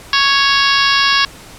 harmonic tone, 554.4 Hz, C#5, in tune, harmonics 2 / 3 / 4 / 5 / 6 / 7 / 8 / 9 / 10, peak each -16 / -16 / -22 / -19 / -19 / -21 / -21 / -20 / -22 dBFS, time 0.13-1.25 s, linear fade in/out 2 ms, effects pink hiss -37 dBFS RMS until 1.58 s + low-pass 12000 Hz 12 dB/octave

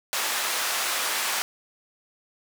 pink band-pass noise, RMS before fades -27 dBFS, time 0.13-1.42 s, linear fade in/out 0 ms, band 920 to 16000 Hz, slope 12 dB/octave, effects none

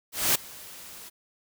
white noise with ADSR envelope, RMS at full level -21 dBFS, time 0.12-1.1 s, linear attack 230 ms, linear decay 9 ms, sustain -23 dB, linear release 20 ms, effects none

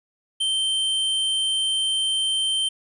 square tone, 3120 Hz, G7, 9 cents flat, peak -21 dBFS, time 0.4-2.69 s, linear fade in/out 10 ms, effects resampled to 24000 Hz + 10-bit

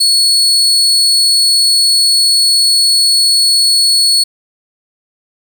35% pulse tone, 4383 Hz, C#8, 20 cents flat, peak -6 dBFS, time 0-4.24 s, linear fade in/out 10 ms, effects none

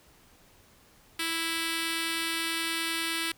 5% pulse tone with notch filter, 329.6 Hz, E4, in tune, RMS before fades -31 dBFS, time 1.19-3.32 s, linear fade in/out 5 ms, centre 710 Hz, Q 0.58, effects pink hiss -59 dBFS RMS until 3.37 s

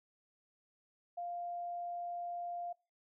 sine tone, 698.5 Hz, F5, in tune, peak -38 dBFS, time 1.17-2.73 s, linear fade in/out 10 ms, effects noise-tail reverb RT60 0.3 s tail -24 dB re dry

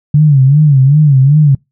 sine tone with vibrato, 142.1 Hz, C#3, 43 cents sharp, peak -3 dBFS, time 0.14-1.55 s, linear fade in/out 5 ms, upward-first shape sine, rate 2.6 Hz, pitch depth 140 cents each way, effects noise-tail reverb RT60 0.2 s tail -26 dB re dry

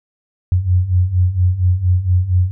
sine beating tone pair, 88.1 / 92.4 Hz, F2 / F#2, +16 / -2 cents, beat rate 4.3 Hz, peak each -17 / -13 dBFS, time 0.52-2.51 s, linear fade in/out 0 ms, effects none

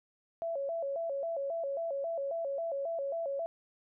sine tone with vibrato, 608 Hz, D#5, 40 cents flat, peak -32 dBFS, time 0.42-3.46 s, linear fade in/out 0 ms, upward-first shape square, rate 3.7 Hz, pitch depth 160 cents each way, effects none

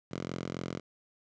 5% pulse tone with high-pass filter, 43.74 Hz, F1, 3 cents sharp, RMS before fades -38 dBFS, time 0.11-0.8 s, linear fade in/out 10 ms, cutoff 140 Hz, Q 1.4, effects resampled to 16000 Hz + 10-bit

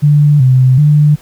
sine tone with pitch steps, 147.3 / 129.2 / 148.9 Hz, D3 / C3 / D3, +6 / -21 / +24 cents, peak -4 dBFS, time 0.02-1.16 s, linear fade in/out 20 ms, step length 380 ms, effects pink hiss -42 dBFS RMS until 1.21 s

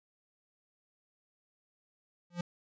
square tone with exponential growth, 174.61 Hz, F3, in tune, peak -30 dBFS, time 2.3-2.41 s, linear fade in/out 5 ms, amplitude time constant 23 ms, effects resampled to 16000 Hz

